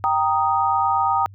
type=chord; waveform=sine; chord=Eb major; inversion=first; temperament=equal; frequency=784 / 932.3 / 1244.5 Hz; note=G5 / Bb5 / Eb6; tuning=0 / 0 / 0 cents; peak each=-21 dBFS; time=0.04-1.26 s; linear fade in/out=0 ms; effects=added 98 Hz sine -40 dBFS peak until 1.34 s

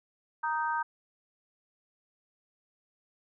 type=chord; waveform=sine; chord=Eb major; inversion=second; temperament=just; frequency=933.4 / 1244.5 / 1555.6 Hz; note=Bb5 / Eb6 / G6; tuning=+2 / 0 / -14 cents; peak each=-30 / -35 / -34 dBFS; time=0.43-0.83 s; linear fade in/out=10 ms; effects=none

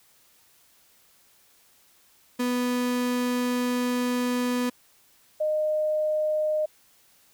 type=tone pair in turn; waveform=35% pulse / sine; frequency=246.9 / 614.1 Hz; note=B3 / D#5; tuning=0 / -23 cents; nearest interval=octave + major third; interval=1577 cents; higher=second; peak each=-22 dBFS; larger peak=neither; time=2.39-4.7 / 5.4-6.66 s; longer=first; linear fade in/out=10 ms; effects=white hiss -60 dBFS RMS until 7.33 s

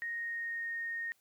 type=tone with pitch glide; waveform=sine; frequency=1864.7 to 1850.8 Hz; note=A#6 to A#6; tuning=0 to -13 cents; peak=-35 dBFS; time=0.02-1.12 s; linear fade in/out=0 ms; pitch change=-13 cents; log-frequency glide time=0.14-0.73 s; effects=white hiss -72 dBFS RMS until 1.2 s

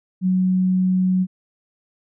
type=tone; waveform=sine; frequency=185.1 Hz; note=F#3; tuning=1 cent sharp; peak=-15 dBFS; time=0.21-1.27 s; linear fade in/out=50 ms; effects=none

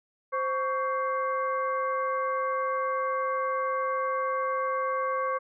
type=harmonic tone with a mistuned harmonic; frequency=523.3 Hz; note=C5; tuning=in tune; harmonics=1 / 2 / 3 / 4; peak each=-30 / -28 / -38 / -42 dBFS; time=0.32-5.39 s; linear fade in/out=20 ms; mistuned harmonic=2; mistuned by=+120 cents; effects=none

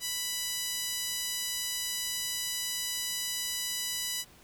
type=tone with high-pass filter; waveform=5% pulse; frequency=987.8 Hz; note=B5; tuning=in tune; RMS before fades=-34 dBFS; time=0-4.25 s; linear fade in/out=50 ms; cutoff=2500 Hz; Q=1; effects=pink hiss -57 dBFS RMS until 4.43 s

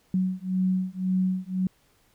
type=beating tone pair; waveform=sine; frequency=185 / 186.9 Hz; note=F#3 / F#3; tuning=0 / +18 cents; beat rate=1.9 Hz; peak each=-26 dBFS; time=0.14-1.67 s; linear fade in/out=2 ms; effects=pink hiss -64 dBFS RMS until 2.14 s

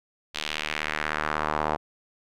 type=tone with band-pass filter sweep; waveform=sawtooth; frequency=76.4 Hz; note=D#2; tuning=31 cents flat; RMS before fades=-29 dBFS; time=0.34-1.77 s; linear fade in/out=20 ms; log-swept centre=3500 to 840 Hz; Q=1.8; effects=none

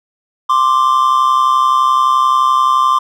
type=tone pair together; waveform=triangle; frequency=1046.5 / 1178.1 Hz; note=C6 / D6; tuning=0 / +5 cents; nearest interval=major second; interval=205 cents; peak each=-10 dBFS; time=0.49-2.99 s; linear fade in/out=10 ms; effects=none

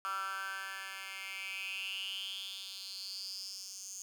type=tone with high-pass filter sweep; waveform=10% pulse; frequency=193.1 Hz; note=G3; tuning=26 cents flat; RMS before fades=-42 dBFS; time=0.05-4.02 s; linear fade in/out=0 ms; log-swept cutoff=1300 to 6500 Hz; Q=7.6; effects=none

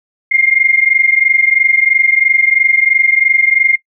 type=tone pair together; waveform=sine; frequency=2111 / 2134 Hz; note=C7 / C7; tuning=+15 / +34 cents; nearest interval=unison; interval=19 cents; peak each=-11 dBFS; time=0.31-3.76 s; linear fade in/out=10 ms; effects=noise-tail reverb RT60 0.1 s tail -19 dB re dry

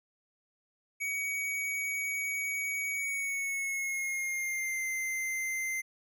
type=tone with pitch glide; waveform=square; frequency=2255 to 2080 Hz; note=C#7 to C7; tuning=+29 to -11 cents; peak=-32 dBFS; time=1-5.82 s; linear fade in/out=20 ms; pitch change=-140 cents; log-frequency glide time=2.95-4.86 s; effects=none

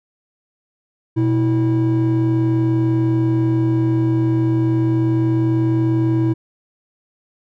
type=tone pair together; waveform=triangle; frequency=121.85 / 325.3 Hz; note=B2 / E4; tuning=-23 / -23 cents; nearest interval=octave + perfect fourth; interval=1700 cents; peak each=-14 dBFS; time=1.16-6.34 s; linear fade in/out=20 ms; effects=tanh soft clip ceiling -7 dBFS

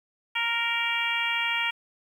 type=harmonic tone; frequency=466.2 Hz; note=A#4; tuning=in tune; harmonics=2 / 3 / 4 / 5 / 6 / 7; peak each=-33 / -34 / -32 / -28 / -31 / -34 dBFS; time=0.35-1.71 s; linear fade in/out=10 ms; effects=9-bit

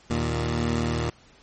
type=tone pair together; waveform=15% pulse; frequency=77.78 / 117.41 Hz; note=D#2 / A#2; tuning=0 / +13 cents; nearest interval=perfect fifth; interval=713 cents; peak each=-20 dBFS; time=0.1-1.1 s; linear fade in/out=5 ms; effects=pink hiss -55 dBFS RMS until 1.42 s + MP3 32 kbps

